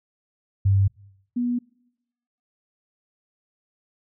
sine tone pair in turn, 98 / 243.1 Hz, G2 / B3, 0 / -27 cents, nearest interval octave + major third, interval 1573 cents, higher second, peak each -15 / -21 dBFS, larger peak first, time 0.65-0.88 / 1.36-1.59 s, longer neither, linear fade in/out 10 ms, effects noise-tail reverb RT60 0.9 s tail -26 dB re dry

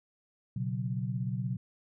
sine chord, B suspended second, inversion none, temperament equal with one note detuned, 121.91 / 138.59 / 185 Hz, B2 / C#3 / F#3, -22 / 0 / 0 cents, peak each -33 / -36 / -36 dBFS, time 0.56-1.57 s, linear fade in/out 5 ms, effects none

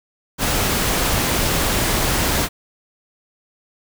pink noise, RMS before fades -19 dBFS, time 0.38-2.49 s, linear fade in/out 50 ms, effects none

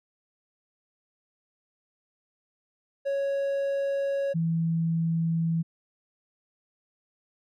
triangle / sine tone pair in turn, 554.4 / 164.82 Hz, C#5 / E3, 0 / 0 cents, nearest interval octave + major sixth, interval 2100 cents, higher first, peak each -23 dBFS, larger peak neither, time 3.05-4.34 / 4.34-5.63 s, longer neither, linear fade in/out 20 ms, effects none

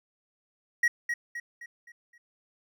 triangle tone with echo, 1901 Hz, A#6, 33 cents sharp, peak -18 dBFS, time 0.83-0.88 s, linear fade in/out 5 ms, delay 260 ms, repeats 5, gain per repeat -7 dB, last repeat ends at 2.18 s, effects none

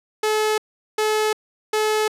sawtooth tone bursts, 430 Hz, A4, 40 cents flat, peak -14 dBFS, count 3, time 0.23-2.08 s, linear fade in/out 5 ms, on 350 ms, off 400 ms, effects low-pass 12000 Hz 12 dB/octave

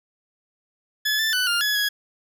20% pulse tone with pitch steps, 1714 / 1764 / 1495 / 1404 / 1693 / 1668 Hz, A6 / A6 / F#6 / F6 / G#6 / G#6, -46 / +4 / +17 / +9 / +33 / +7 cents, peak -15 dBFS, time 1.05-1.89 s, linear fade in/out 10 ms, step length 140 ms, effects none

